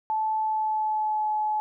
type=tone with pitch glide; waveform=sine; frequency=871 to 854.1 Hz; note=A5 to G#5; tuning=-18 to +48 cents; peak=-23 dBFS; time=0.1-1.6 s; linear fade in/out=0 ms; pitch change=-34 cents; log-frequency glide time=0.38-1.31 s; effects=none